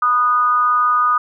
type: tone with amplitude modulation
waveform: sine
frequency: 1232 Hz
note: D#6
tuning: 17 cents flat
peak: -9 dBFS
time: 0.02-1.18 s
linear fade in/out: 5 ms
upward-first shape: sine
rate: 242 Hz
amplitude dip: 65%
effects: none